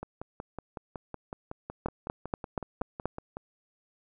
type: two click trains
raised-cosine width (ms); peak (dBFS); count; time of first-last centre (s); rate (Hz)
1; -23 / -15; 19 / 6; 0.03-3.37 / 1.86-3.056; 5.39 / 4.18
effects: none